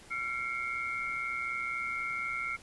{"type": "tone cluster", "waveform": "sine", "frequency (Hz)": [1366, 2143, 2267], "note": ["F6", "C7", "C#7"], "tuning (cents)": [-39, 41, 38], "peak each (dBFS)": [-37, -35, -39], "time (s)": [0.1, 2.57], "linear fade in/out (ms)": 20, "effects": ["pink hiss -54 dBFS RMS until 2.62 s", "resampled to 24000 Hz"]}